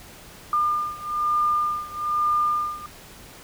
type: beating tone pair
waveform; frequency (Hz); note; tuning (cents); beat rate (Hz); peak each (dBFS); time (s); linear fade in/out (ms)
sine; 1204 / 1205.1; D6 / D6; +43 / +44; 1.1; -25 / -23; 0.53-2.86; 2
effects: pink hiss -45 dBFS RMS until 3.43 s